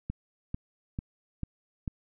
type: click train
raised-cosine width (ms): 5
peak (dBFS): -20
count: 5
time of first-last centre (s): 0.1-1.878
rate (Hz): 2.25
effects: none